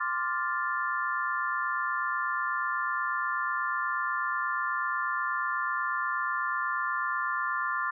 sine chord, D minor seventh, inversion third, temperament equal, 1046.5 / 1174.7 / 1396.9 / 1760 Hz, C6 / D6 / F6 / A6, 0 / 0 / 0 / 0 cents, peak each -33 dBFS, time 0-7.91 s, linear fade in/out 10 ms, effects none

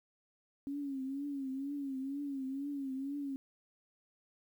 sine tone with vibrato, 275 Hz, C#4, 14 cents flat, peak -36 dBFS, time 0.67-3.36 s, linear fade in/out 0 ms, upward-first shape triangle, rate 2.1 Hz, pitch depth 93 cents each way, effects 11-bit

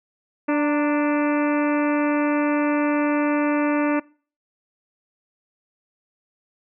harmonic tone with a mistuned harmonic, 293.7 Hz, D4, in tune, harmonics 1 / 2 / 3 / 4 / 5 / 6 / 7 / 8 / 9, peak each -19 / -25 / -29 / -31 / -33 / -35 / -36 / -37 / -38 dBFS, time 0.48-4 s, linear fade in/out 10 ms, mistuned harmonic 3, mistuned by +55 cents, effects noise-tail reverb RT60 0.4 s tail -23 dB re dry

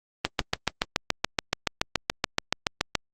click train, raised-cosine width 0.2 ms, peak -4 dBFS, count 20, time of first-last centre 0.25-2.953 s, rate 7.03 Hz, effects Opus 24 kbps

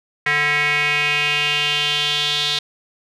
square tone with band-pass filter sweep, 147.4 Hz, D3, 7 cents sharp, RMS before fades -19 dBFS, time 0.26-2.59 s, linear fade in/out 5 ms, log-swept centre 2000 to 3700 Hz, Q 4.6, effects none

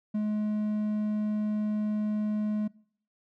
triangle tone, 211.7 Hz, G#3, 33 cents sharp, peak -24 dBFS, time 0.14-2.68 s, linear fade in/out 10 ms, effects noise-tail reverb RT60 0.6 s tail -23 dB re dry

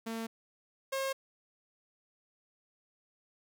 sawtooth tone pair in turn, 226.3 / 538.2 Hz, A3 / C5, +49 / +49 cents, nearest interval octave + minor third, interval 1500 cents, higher second, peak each -32 / -28 dBFS, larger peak second, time 0.06-0.27 / 0.92-1.13 s, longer neither, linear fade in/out 10 ms, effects none

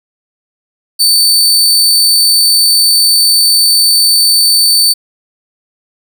sawtooth tone, 4544 Hz, C#8, 42 cents sharp, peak -3 dBFS, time 0.99-4.94 s, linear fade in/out 20 ms, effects none

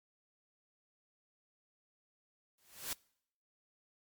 white noise with exponential growth, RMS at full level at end -36 dBFS, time 2.58-2.93 s, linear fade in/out 2 ms, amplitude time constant 76 ms, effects noise-tail reverb RT60 0.7 s tail -25 dB re dry + MP3 96 kbps

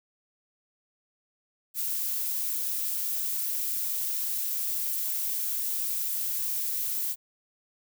violet noise, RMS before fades -30 dBFS, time 1.74-7.16 s, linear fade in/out 50 ms, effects none

